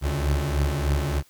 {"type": "beating tone pair", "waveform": "30% pulse", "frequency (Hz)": [69.3, 72.6], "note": ["C#2", "D2"], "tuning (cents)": [0, -19], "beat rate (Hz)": 3.3, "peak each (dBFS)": [-23, -21], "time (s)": [0.01, 1.23], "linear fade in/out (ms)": 50, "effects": ["white hiss -58 dBFS RMS until 1.29 s"]}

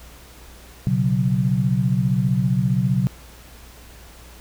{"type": "chord", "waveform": "sine", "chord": "B suspended second", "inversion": "none", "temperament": "equal", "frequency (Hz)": [123.47, 138.59, 185], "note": ["B2", "C#3", "F#3"], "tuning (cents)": [0, 0, 0], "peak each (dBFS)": -21, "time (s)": [0.87, 3.07], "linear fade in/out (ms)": 0, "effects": ["added 59 Hz sine -44 dBFS peak until 4.4 s", "pink hiss -46 dBFS RMS until 4.4 s"]}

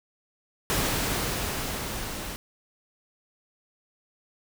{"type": "noise with level ramp", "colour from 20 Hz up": "pink", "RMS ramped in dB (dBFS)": [-25, -36], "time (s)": [0.7, 2.36], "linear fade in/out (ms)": 0, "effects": []}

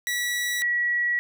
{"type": "tone pair in turn", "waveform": ["sawtooth", "sine"], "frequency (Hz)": [1942, 1928.6], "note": ["B6", "B6"], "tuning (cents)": [-30, -42], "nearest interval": "unison", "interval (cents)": 12, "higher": "first", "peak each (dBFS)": -21, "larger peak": "neither", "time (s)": [[0.07, 0.62], [0.62, 1.19]], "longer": "second", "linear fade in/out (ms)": 0, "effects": []}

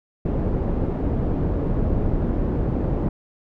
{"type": "low-pass noise", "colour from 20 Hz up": "pink", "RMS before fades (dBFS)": -22, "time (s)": [0.25, 3.09], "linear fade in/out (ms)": 5, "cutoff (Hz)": 430, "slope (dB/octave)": 12, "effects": []}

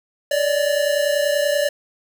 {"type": "tone pair together", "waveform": "square", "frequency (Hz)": [574, 604.3], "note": ["D5", "D5"], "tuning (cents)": [-40, 49], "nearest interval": "minor second", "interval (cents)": 89, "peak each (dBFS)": [-19, -23], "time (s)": [0.31, 1.69], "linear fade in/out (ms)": 5, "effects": ["7-bit"]}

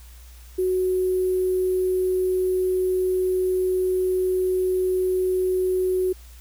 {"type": "tone with sample-and-hold", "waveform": "sine", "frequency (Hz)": 370, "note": "F#4", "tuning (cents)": 0, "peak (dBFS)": -19, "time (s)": [0.58, 6.13], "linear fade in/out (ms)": 10, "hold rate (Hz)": 11025, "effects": ["added 60 Hz sine -42 dBFS peak until 6.4 s", "white hiss -52 dBFS RMS until 6.4 s"]}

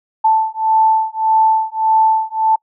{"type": "beating tone pair", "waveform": "sine", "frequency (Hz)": [880, 881.7], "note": ["A5", "A5"], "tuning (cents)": [0, 3], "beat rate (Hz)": 1.7, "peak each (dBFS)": -14, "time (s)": [0.24, 2.56], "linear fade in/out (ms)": 10, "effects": ["noise-tail reverb RT60 0.1 s tail -25 dB re dry"]}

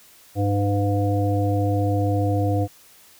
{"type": "harmonic tone with a mistuned harmonic", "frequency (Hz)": 100.8, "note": "G2", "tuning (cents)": 49, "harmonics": [1, 3, 5, 7], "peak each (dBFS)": [-20, -25, -27, -28], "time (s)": [0.35, 2.68], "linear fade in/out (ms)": 50, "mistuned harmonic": 7, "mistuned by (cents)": 17, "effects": ["white hiss -51 dBFS RMS until 3.19 s"]}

